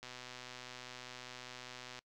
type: click train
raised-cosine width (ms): 0.2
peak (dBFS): -30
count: 246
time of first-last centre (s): 0.03-1.99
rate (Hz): 125
effects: noise-tail reverb RT60 0.1 s tail -26 dB re dry